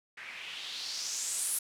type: noise with low-pass filter sweep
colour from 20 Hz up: blue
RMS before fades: -37 dBFS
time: 0.17-1.59 s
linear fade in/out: 5 ms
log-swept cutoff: 1900 to 11000 Hz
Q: 3.3
effects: none